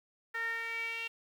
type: tone with band-pass filter sweep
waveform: sawtooth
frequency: 458 Hz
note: A#4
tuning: 31 cents flat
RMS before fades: -37 dBFS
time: 0.34-1.08 s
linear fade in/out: 10 ms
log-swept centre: 1700 to 2700 Hz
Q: 7.8
effects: 10-bit